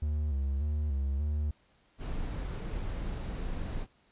triangle tone with vibrato, 71.8 Hz, D2, 39 cents flat, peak -26 dBFS, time 0.02-1.51 s, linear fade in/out 5 ms, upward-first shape square, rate 1.7 Hz, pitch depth 77 cents each way
brown noise, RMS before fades -35 dBFS, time 1.98-3.87 s, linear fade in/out 50 ms
effects pink hiss -67 dBFS RMS until 4.11 s + resampled to 8000 Hz

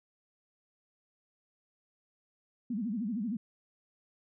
sine tone with vibrato, 220.1 Hz, A3, 1 cent sharp, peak -31 dBFS, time 2.7-3.37 s, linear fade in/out 5 ms, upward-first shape sine, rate 13 Hz, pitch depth 220 cents each way, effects none

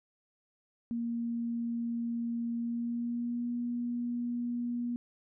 sine tone with pitch glide, 234.1 to 240.3 Hz, A#3 to B3, +8 to -47 cents, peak -31 dBFS, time 0.91-4.96 s, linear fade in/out 0 ms, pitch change +45 cents, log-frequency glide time 2.57-3.51 s, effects none

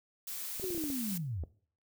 blue noise, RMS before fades -40 dBFS, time 0.27-1.18 s, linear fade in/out 5 ms
clicks, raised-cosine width 2 ms, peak -31 dBFS, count 8, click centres 0.598 / 0.641 / 0.705 / 0.748 / 0.778 / 0.839 / 0.902 / 1.437 s
sine linear sweep, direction down, 390 to 64.9 Hz, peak -34 dBFS, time 0.62-1.45 s, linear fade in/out 20 ms
effects noise-tail reverb RT60 0.5 s tail -19 dB re dry

